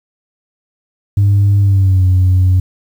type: tone with pitch glide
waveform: sine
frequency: 100.4 to 92.07 Hz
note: G2 to F#2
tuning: +42 to -8 cents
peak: -5 dBFS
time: 1.17-2.6 s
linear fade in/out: 5 ms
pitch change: -150 cents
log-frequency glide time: 1.59-2.05 s
effects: tanh soft clip ceiling -5 dBFS + 7-bit